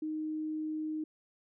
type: tone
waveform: sine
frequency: 310.4 Hz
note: D#4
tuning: 4 cents flat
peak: -33 dBFS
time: 0.02-1.04 s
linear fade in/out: 5 ms
effects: none